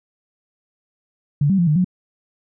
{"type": "tone with pitch steps", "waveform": "sine", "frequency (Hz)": [144.4, 194, 172.7, 150.7, 182], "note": ["D3", "G3", "F3", "D3", "F#3"], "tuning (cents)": [-29, -18, -19, 45, -28], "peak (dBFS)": -13, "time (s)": [1.41, 1.845], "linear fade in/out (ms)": 5, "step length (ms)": 87, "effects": []}